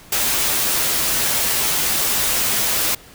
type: noise with comb filter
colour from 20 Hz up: white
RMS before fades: -19 dBFS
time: 0.12-2.95 s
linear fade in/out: 5 ms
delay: 11 ms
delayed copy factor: -0.5
effects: pink hiss -44 dBFS RMS until 3.14 s